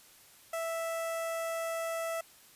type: tone with notch filter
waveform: sawtooth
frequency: 659.3 Hz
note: E5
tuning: in tune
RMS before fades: -35 dBFS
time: 0.53-2.21 s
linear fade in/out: 5 ms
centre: 4100 Hz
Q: 1.2
effects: white hiss -58 dBFS RMS until 2.55 s + resampled to 32000 Hz